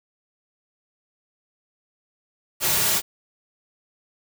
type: noise with comb filter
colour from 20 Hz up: white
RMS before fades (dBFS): -21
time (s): 2.6-3.02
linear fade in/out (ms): 50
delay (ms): 3.9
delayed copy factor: -0.65
effects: none